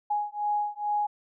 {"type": "beating tone pair", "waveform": "sine", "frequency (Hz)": [830.6, 832.9], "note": ["G#5", "G#5"], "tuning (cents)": [0, 5], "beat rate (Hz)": 2.3, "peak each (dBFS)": -29, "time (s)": [0.1, 1.07], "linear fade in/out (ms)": 10, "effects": []}